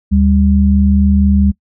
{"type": "tone pair together", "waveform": "sine", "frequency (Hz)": [74.88, 199.1], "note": ["D2", "G3"], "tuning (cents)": [34, 27], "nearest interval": "octave + perfect fourth", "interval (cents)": 1693, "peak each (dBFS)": -10, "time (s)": [0.11, 1.52], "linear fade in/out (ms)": 20, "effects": ["noise-tail reverb RT60 0.1 s tail -24 dB re dry"]}